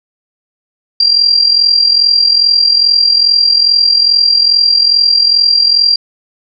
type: tone with amplitude modulation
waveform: sine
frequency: 4747 Hz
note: D8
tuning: 18 cents sharp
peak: -3 dBFS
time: 1-5.96 s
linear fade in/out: 5 ms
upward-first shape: sine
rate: 42.4 Hz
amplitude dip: 65%
effects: none